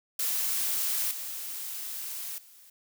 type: noise with level steps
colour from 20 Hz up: blue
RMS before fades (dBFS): -29 / -37 / -54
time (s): 0.19-2.7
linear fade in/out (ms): 5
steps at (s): 1.11 / 2.38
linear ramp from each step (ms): 2
effects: none